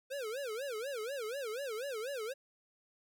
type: tone with vibrato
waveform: square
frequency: 493.2 Hz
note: B4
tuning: 2 cents flat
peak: -38 dBFS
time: 0.1-2.34 s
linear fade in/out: 20 ms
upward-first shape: sine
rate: 4.1 Hz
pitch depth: 260 cents each way
effects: none